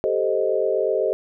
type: chord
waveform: sine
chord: A half-diminished seventh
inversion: third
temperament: equal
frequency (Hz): 392 / 440 / 523.3 / 622.3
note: G4 / A4 / C5 / Eb5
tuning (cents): 0 / 0 / 0 / 0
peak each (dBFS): -24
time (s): 0.04-1.13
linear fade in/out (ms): 0
effects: none